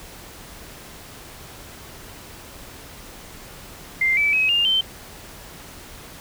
sine tone with pitch steps, 2093 / 2309 / 2547 / 2810 / 3100 Hz, C7 / D7 / D#7 / F7 / G7, 0 / -30 / +40 / +10 / -20 cents, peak -16 dBFS, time 4.01-4.81 s, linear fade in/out 5 ms, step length 160 ms, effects pink hiss -41 dBFS RMS until 6.2 s

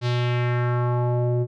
square tone with low-pass filter sweep, 122 Hz, B2, 21 cents flat, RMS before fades -22 dBFS, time 0.01-1.47 s, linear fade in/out 50 ms, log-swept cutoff 4500 to 430 Hz, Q 2, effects none

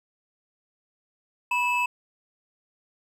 triangle tone pair together, 980.4 / 2611 Hz, B5 / E7, -13 / -17 cents, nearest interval octave + perfect fourth, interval 1696 cents, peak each -23 dBFS, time 1.51-1.86 s, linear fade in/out 5 ms, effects none

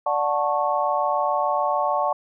sine chord, D major seventh, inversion none, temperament just, 587.3 / 734.2 / 881 / 1101.2 Hz, D5 / F#5 / A5 / C#6, 0 / -14 / +2 / -12 cents, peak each -25 dBFS, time 0.06-2.13 s, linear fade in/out 5 ms, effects none

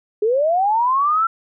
sine linear sweep, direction up, 406.5 to 1360 Hz, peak -14 dBFS, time 0.22-1.27 s, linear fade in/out 5 ms, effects none

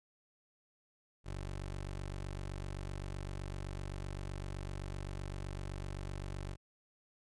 20% pulse tone, 47.81 Hz, G1, 43 cents flat, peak -35 dBFS, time 1.24-6.57 s, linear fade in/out 50 ms, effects resampled to 24000 Hz

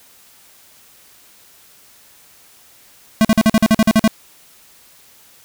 square tone bursts, 220 Hz, A3, in tune, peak -9 dBFS, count 11, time 3.21-4.077 s, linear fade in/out 0 ms, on 37 ms, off 46 ms, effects white hiss -48 dBFS RMS until 5.44 s

